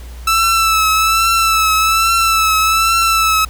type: tone with vibrato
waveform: sawtooth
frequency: 1318.5 Hz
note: E6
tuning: in tune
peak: -7 dBFS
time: 0.27-3.45 s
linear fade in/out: 5 ms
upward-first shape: triangle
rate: 1.2 Hz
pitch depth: 44 cents each way
effects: added 60 Hz sine -28 dBFS peak until 3.49 s + pink hiss -41 dBFS RMS until 3.49 s